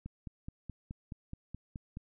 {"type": "click train", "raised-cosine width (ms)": 5, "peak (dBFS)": -29, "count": 10, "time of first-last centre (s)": [0.06, 1.971], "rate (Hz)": 4.71, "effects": []}